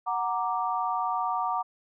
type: chord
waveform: sine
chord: Gb augmented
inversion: none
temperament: equal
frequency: 740 / 932.3 / 1174.7 Hz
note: Gb5 / Bb5 / D6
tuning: 0 / 0 / 0 cents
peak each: -30 / -30 / -30 dBFS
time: 0.06-1.63 s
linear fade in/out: 20 ms
effects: none